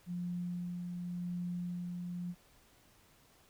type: tone with tremolo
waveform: sine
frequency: 176.4 Hz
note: F3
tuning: 18 cents sharp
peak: -35 dBFS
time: 0.06-2.35 s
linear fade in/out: 50 ms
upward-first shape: sine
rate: 0.9 Hz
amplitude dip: 30%
effects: pink hiss -65 dBFS RMS until 3.49 s